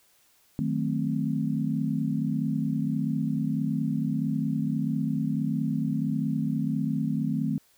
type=chord; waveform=sine; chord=D# diminished seventh; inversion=none; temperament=equal; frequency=155.56 / 185 / 220 / 261.6 Hz; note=D#3 / F#3 / A3 / C4; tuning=0 / 0 / 0 / 0 cents; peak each=-29 / -34 / -29 / -30 dBFS; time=0.59-7.58 s; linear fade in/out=0 ms; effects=white hiss -63 dBFS RMS until 7.77 s